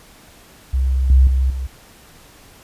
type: tone with level steps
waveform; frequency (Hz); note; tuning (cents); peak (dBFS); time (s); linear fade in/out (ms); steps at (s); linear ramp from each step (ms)
sine; 65.41; C2; 0; -14 / -7 / -13 / -21; 0.73-1.67; 10; 1.1 / 1.27 / 1.5; 2
effects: pink hiss -46 dBFS RMS until 2.63 s + resampled to 32000 Hz